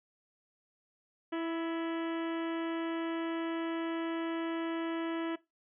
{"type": "harmonic tone with a mistuned harmonic", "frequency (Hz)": 329.6, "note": "E4", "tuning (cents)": 0, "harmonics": [1, 2, 3, 4, 5, 6, 7, 8, 9, 10], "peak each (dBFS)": [-33, -41, -45, -46, -47, -50, -54, -56, -52, -57], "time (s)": [1.32, 5.36], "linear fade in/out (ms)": 10, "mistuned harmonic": 5, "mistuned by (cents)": 34, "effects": ["noise-tail reverb RT60 0.2 s tail -19 dB re dry"]}